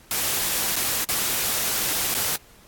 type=noise with dropouts; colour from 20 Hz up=white; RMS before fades=-24 dBFS; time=0.11-2.36 s; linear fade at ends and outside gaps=1 ms; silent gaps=0.758-0.763 / 1.044-1.088 / 2.142-2.149 s; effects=pink hiss -52 dBFS RMS until 2.67 s + AAC 64 kbps